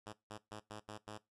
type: tone bursts at uneven times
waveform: 5% pulse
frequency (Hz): 106.1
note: G#2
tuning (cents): +38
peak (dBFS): -35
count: 6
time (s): 0.06-0.13 / 0.3-0.38 / 0.51-0.6 / 0.7-0.8 / 0.88-0.98 / 1.07-1.18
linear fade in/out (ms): 10
effects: noise-tail reverb RT60 0.2 s tail -19 dB re dry + resampled to 24000 Hz